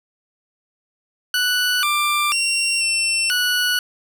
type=tone with pitch steps; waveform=20% pulse; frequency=1482 / 1184 / 2747 / 2700 / 1473 Hz; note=F#6 / D6 / F7 / E7 / F#6; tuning=+2 / +14 / -29 / +41 / -8 cents; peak=-12 dBFS; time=1.34-3.79 s; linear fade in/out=2 ms; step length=490 ms; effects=none